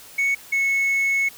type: tone pair in turn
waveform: sine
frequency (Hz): 2217 / 2198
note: C#7 / C#7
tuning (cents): 0 / -15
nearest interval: unison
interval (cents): 15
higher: first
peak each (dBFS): -15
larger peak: neither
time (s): 0.18-0.35 / 0.52-1.29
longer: second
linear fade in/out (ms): 10
effects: tanh soft clip ceiling -17 dBFS + white hiss -44 dBFS RMS until 1.37 s